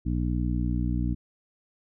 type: harmonic tone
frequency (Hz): 60.4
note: B1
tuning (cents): -38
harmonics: 1 / 2 / 3 / 4 / 5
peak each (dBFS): -27 / -30 / -32 / -33 / -34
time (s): 0.05-1.15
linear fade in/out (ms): 20
effects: none